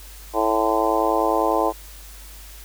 harmonic tone with a mistuned harmonic, 110 Hz, A2, in tune, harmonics 3 / 4 / 5 / 6 / 7 / 8 / 9, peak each -25 / -25 / -25 / -25 / -25 / -25 / -25 dBFS, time 0.33-1.73 s, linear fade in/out 50 ms, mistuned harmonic 9, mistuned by +59 cents, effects added 50 Hz sine -40 dBFS peak until 2.64 s + white hiss -44 dBFS RMS until 2.64 s

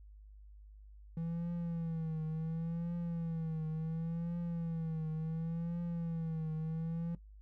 triangle tone with vibrato, 164.4 Hz, E3, 4 cents flat, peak -33 dBFS, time 1.17-7.15 s, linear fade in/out 2 ms, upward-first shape triangle, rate 0.7 Hz, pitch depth 84 cents each way, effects noise-tail reverb RT60 0.1 s tail -17 dB re dry + added 51 Hz sine -52 dBFS peak until 7.41 s

